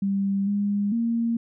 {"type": "tone with pitch steps", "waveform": "sine", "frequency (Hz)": [197.1, 203.2, 231.7], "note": ["G3", "G#3", "A#3"], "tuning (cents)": [10, -38, -10], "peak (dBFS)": -21, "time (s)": [0.02, 1.37], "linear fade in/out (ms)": 5, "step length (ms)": 450, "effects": []}